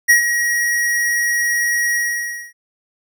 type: tone with ADSR envelope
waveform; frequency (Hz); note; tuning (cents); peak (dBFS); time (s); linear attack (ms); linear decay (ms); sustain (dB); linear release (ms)
square; 1899; A#6; +32; -7; 0.08-2.53; 21; 110; -9; 590
effects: none